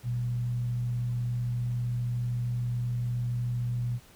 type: tone with frequency modulation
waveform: sine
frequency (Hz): 121.2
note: B2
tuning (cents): -32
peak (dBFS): -27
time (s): 0.03-4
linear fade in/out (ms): 50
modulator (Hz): 73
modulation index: 0.23
effects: pink hiss -56 dBFS RMS until 4.15 s